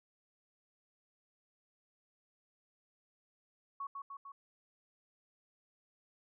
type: tone with echo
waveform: sine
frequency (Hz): 1110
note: C#6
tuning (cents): +2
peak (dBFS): -38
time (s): 3.8-3.87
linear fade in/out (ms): 5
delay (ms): 150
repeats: 3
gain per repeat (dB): -3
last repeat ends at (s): 4.32
effects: none